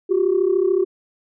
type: tone pair together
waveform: sine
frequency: 358.1 / 391.8 Hz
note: F4 / G4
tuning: +43 / -1 cents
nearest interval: major second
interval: 156 cents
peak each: -17 dBFS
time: 0.09-0.85 s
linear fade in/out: 20 ms
effects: tanh soft clip ceiling -9 dBFS